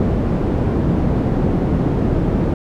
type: low-pass noise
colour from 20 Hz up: white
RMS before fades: -17 dBFS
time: 0-2.54 s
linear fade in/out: 2 ms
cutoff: 280 Hz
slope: 12 dB/octave
effects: none